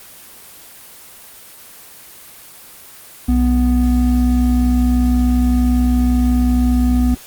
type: tone pair together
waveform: triangle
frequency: 61.74 / 247 Hz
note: B1 / B3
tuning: 0 / 0 cents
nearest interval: 2 octaves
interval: 2400 cents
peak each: -12 dBFS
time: 3.28-7.15 s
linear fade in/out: 10 ms
effects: white hiss -39 dBFS RMS until 7.26 s + Opus 24 kbps